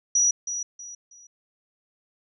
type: tone with echo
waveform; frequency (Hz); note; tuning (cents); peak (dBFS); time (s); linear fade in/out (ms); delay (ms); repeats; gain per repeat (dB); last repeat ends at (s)
sine; 5830; F#8; -26; -17; 0.15-0.31; 5; 320; 3; -10; 1.27
effects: none